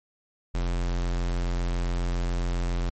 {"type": "tone", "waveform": "square", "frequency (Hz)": 43.65, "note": "F1", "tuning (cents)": 0, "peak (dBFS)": -25, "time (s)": [0.54, 2.9], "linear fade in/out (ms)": 10, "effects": ["MP3 32 kbps"]}